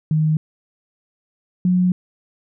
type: tone pair in turn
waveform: sine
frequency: 155.56 / 181.29 Hz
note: D#3 / F#3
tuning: 0 / -35 cents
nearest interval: minor third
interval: 265 cents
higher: second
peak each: -14 / -13 dBFS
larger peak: second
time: 0.11-0.37 / 1.65-1.92 s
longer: second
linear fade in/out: 2 ms
effects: none